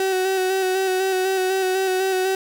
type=tone with vibrato; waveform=35% pulse; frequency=377.1 Hz; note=F#4; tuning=33 cents sharp; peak=-17 dBFS; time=0-2.35 s; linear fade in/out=2 ms; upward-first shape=square; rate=4 Hz; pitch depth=23 cents each way; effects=none